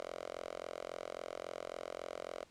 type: tone with high-pass filter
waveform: 5% pulse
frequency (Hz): 43.65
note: F1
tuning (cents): 0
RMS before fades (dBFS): -45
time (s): 0-2.44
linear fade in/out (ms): 0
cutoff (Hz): 600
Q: 3.4
effects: pink hiss -65 dBFS RMS until 2.5 s + low-pass 8000 Hz 12 dB/octave